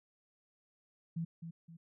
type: tone with echo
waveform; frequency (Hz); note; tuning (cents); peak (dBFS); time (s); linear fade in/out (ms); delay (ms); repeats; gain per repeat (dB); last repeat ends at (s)
sine; 165.9; E3; +11; -34; 1.16-1.25; 10; 260; 2; -8; 1.77
effects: none